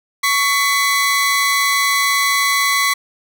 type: tone pair together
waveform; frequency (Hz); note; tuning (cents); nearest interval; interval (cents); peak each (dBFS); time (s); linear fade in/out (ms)
sawtooth; 1119 / 2009; C#6 / B6; +16 / +29; minor seventh; 1013; -13; 0.23-2.94; 10
effects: none